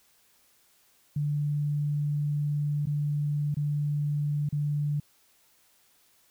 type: tone with dropouts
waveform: sine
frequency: 146.83 Hz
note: D3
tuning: in tune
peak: -25 dBFS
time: 1.16-5 s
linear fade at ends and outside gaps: 5 ms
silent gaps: 2.857-2.869 / 3.544-3.568 / 4.49-4.525 s
effects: white hiss -64 dBFS RMS until 6.3 s